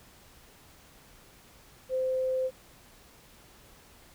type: tone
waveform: sine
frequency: 518 Hz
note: C5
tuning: 17 cents flat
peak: -26 dBFS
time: 1.89-2.51 s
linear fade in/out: 50 ms
effects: pink hiss -56 dBFS RMS until 4.14 s